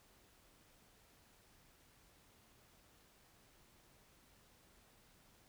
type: silence
effects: pink hiss -68 dBFS RMS until 5.48 s